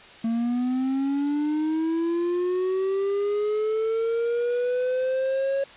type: linear sweep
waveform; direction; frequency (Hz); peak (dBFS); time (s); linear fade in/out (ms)
triangle; up; 225.3 to 552; -20; 0.24-5.64; 5
effects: white hiss -46 dBFS RMS until 5.76 s + resampled to 8000 Hz